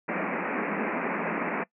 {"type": "band-pass noise", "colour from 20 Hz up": "pink", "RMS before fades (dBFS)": -30, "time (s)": [0.08, 1.64], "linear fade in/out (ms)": 10, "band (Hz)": [170, 2500], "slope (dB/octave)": 96, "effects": ["noise-tail reverb RT60 0.1 s tail -21 dB re dry"]}